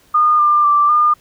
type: tone with pitch steps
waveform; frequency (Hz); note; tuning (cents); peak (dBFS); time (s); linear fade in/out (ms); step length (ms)
sine; 1220 / 1195 / 1173 / 1210; D#6 / D6 / D6 / D#6; -34 / +30 / -2 / -49; -9; 0.14-1.14; 10; 250
effects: pink hiss -52 dBFS RMS until 1.2 s